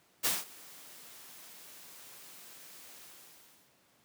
white noise with ADSR envelope, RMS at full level -28 dBFS, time 0.23-3.75 s, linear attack 23 ms, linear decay 190 ms, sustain -24 dB, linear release 770 ms, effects pink hiss -67 dBFS RMS until 4.04 s + high-pass 150 Hz 12 dB/octave

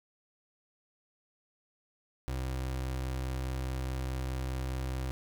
30% pulse tone, 64.8 Hz, C2, 16 cents flat, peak -30 dBFS, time 2.28-5.11 s, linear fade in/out 0 ms, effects none

